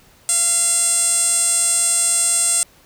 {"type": "tone with band-pass filter", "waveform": "sawtooth", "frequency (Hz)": 686, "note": "F5", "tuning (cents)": -31, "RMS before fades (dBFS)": -17, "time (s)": [0.29, 2.63], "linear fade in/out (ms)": 0, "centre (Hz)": 8400, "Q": 8.1, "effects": ["pink hiss -51 dBFS RMS until 2.85 s"]}